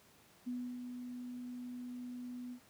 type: tone with ADSR envelope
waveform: sine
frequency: 246.9 Hz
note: B3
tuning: in tune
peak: -36 dBFS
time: 0.46-2.6 s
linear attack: 17 ms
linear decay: 290 ms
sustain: -6 dB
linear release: 80 ms
effects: pink hiss -64 dBFS RMS until 2.69 s + high-pass 100 Hz 12 dB/octave